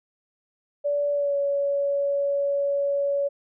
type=tone with pitch glide; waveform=sine; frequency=577 to 563.8 Hz; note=D5 to C#5; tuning=-31 to +29 cents; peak=-21 dBFS; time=0.84-3.29 s; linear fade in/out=20 ms; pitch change=-40 cents; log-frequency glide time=1.12-1.36 s; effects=none